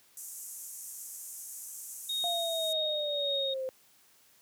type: band-pass noise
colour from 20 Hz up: pink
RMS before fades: -44 dBFS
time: 0.17-2.73 s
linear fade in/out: 2 ms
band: 6400 to 14000 Hz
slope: 48 dB/octave
type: tone with tremolo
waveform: sine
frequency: 3729 Hz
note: A#7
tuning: in tune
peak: -29 dBFS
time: 2.09-3.54 s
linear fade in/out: 5 ms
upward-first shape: triangle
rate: 1.8 Hz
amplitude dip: 45%
type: exponential sweep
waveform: sine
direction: down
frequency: 700 to 517 Hz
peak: -32 dBFS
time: 2.24-3.69 s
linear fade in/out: 0 ms
effects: white hiss -63 dBFS RMS until 4.41 s + high-pass 80 Hz 12 dB/octave